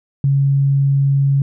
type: tone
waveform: sine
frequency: 138.59 Hz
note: C#3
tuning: in tune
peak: -11 dBFS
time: 0.24-1.42 s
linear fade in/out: 2 ms
effects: none